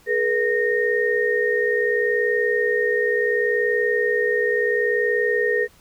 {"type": "tone cluster", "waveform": "sine", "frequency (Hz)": [421.9, 482.6, 1848], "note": ["G#4", "B4", "A#6"], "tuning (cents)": [27, -40, -16], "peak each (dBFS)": -22, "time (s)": [0.06, 5.68], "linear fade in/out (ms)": 50, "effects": ["pink hiss -54 dBFS RMS until 5.8 s"]}